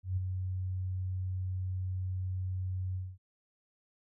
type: tone with ADSR envelope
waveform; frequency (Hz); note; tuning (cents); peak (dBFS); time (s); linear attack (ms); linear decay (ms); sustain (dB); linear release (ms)
sine; 92.8; F#2; +6; -27; 0.03-3.18; 140; 15; -5; 230
effects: none